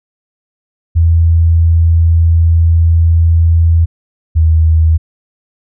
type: tone pair in turn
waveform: sine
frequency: 82.9 / 80.17 Hz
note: E2 / E2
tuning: +10 / -48 cents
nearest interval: minor second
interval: 58 cents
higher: first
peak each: -5 dBFS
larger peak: neither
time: 0.95-3.86 / 4.35-4.98 s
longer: first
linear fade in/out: 20 ms
effects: none